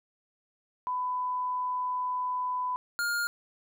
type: tone pair in turn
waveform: sine / square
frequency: 1000 / 1414.2 Hz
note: B5 / F6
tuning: +21 / +21 cents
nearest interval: tritone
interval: 600 cents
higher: second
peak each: -28 dBFS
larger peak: neither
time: 0.87-2.76 / 2.99-3.27 s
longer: first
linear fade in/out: 0 ms
effects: none